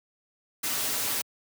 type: noise with comb filter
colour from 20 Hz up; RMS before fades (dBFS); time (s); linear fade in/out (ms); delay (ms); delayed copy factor
white; -29; 0.63-1.22; 10; 5.6; -0.5
effects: high-pass 100 Hz 12 dB/octave